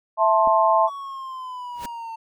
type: chord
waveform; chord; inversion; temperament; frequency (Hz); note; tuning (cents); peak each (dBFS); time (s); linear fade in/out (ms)
sine; A minor; second; just; 660 / 880 / 1056; E5 / A5 / C6; +2 / 0 / +16; -19; 0.17-0.9; 50
type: clicks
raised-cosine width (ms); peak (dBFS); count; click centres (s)
2; -25; 2; 0.472 / 0.476
type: exponential sweep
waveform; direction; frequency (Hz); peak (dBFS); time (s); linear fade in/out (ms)
triangle; down; 1134 to 898; -29; 0.87-2.16; 10
type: noise with exponential growth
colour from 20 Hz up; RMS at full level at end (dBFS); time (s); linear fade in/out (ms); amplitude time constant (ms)
pink; -31; 1.72-1.86; 5; 30
effects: none